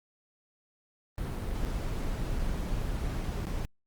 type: noise with dropouts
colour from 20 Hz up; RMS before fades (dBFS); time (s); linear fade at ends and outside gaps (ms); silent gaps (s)
brown; -32; 1.18-3.65; 0; 1.65-1.657 / 2.388-2.394 / 3.454-3.469
effects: Opus 32 kbps